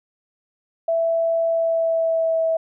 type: tone with pitch glide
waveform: sine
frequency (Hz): 662 to 651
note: E5 to E5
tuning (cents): +7 to -22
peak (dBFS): -17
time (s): 0.88-2.57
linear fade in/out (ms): 5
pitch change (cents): -29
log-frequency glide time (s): 1.49-2.42
effects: none